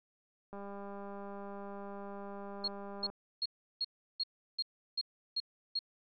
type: click train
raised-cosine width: 1 ms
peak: -33 dBFS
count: 515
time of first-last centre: 0.53-3.1 s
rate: 200 Hz
type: tone bursts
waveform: sine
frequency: 4276 Hz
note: C8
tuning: 37 cents sharp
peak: -31 dBFS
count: 9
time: 2.64-5.791 s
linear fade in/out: 5 ms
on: 39 ms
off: 350 ms
effects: none